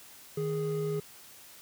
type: tone pair together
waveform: triangle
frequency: 155.56 / 415.3 Hz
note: D#3 / G#4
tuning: 0 / 0 cents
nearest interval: octave + perfect fourth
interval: 1700 cents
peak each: -31 / -29 dBFS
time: 0.37-1 s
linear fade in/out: 5 ms
effects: white hiss -52 dBFS RMS until 1.61 s + high-pass 60 Hz 12 dB/octave